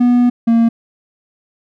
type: tone pair in turn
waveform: triangle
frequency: 244.1 / 230.4 Hz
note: B3 / A#3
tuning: -20 / -20 cents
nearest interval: minor second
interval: 100 cents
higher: first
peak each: -6 dBFS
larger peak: neither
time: 0-0.3 / 0.47-0.69 s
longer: first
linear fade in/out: 10 ms
effects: none